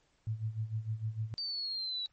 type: tone with tremolo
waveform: sine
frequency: 110 Hz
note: A2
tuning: in tune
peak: -30 dBFS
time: 0.27-1.34 s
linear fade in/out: 0 ms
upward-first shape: sine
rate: 6.6 Hz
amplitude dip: 80%
type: exponential sweep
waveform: sine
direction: down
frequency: 4640 to 3892 Hz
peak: -34 dBFS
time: 1.38-2.06 s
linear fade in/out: 0 ms
effects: pink hiss -72 dBFS RMS until 2.12 s + MP3 32 kbps